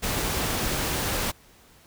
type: noise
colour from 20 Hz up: pink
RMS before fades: -27 dBFS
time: 0.02-1.32 s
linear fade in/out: 20 ms
effects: pink hiss -55 dBFS RMS until 1.86 s